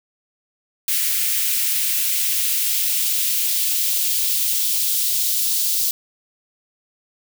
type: noise with high-pass filter sweep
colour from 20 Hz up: blue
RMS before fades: -20 dBFS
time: 0.88-5.91 s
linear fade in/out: 2 ms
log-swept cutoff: 2000 to 3900 Hz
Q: 1.4
effects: none